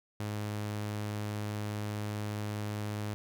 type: tone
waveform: sawtooth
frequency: 104.9 Hz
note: G#2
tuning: 18 cents sharp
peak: -30 dBFS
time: 0.2-3.14 s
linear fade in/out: 0 ms
effects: none